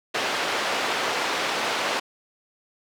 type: band-pass noise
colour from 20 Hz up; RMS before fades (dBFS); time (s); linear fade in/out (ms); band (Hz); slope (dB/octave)
pink; -26; 0.14-2; 10; 490 to 4200; 12
effects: none